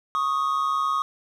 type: tone pair together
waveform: triangle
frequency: 1104.9 / 1244.5 Hz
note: C#6 / D#6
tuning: -6 / 0 cents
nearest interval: major second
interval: 206 cents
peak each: -23 / -22 dBFS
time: 0.15-1.02 s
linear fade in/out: 0 ms
effects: none